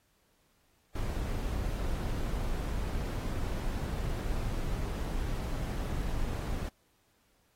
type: noise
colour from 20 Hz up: brown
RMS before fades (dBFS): -33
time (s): 0.95-6.69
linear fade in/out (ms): 5
effects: pink hiss -71 dBFS RMS until 7.55 s + AAC 48 kbps